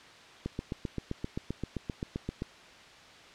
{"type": "click train", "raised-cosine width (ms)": 3, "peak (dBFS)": -20, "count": 16, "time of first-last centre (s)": [0.46, 2.421], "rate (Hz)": 7.65, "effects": ["white hiss -52 dBFS RMS until 3.34 s", "low-pass 4000 Hz 12 dB/octave"]}